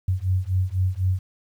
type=beating tone pair; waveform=sine; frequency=91.1 / 95.1 Hz; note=F#2 / F#2; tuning=-26 / +48 cents; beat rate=4 Hz; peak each=-23 dBFS; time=0.08-1.19 s; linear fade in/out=5 ms; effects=9-bit